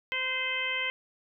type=harmonic tone; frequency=517 Hz; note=C5; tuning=21 cents flat; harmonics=1 / 2 / 3 / 4 / 5 / 6; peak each=-42 / -41 / -39 / -31 / -35 / -35 dBFS; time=0.12-0.9 s; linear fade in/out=0 ms; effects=none